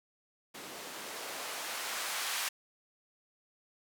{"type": "noise with band-pass filter sweep", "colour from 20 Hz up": "blue", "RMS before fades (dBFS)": -39, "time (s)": [0.54, 2.49], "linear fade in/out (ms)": 10, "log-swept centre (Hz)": [260, 1400], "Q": 0.71, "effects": []}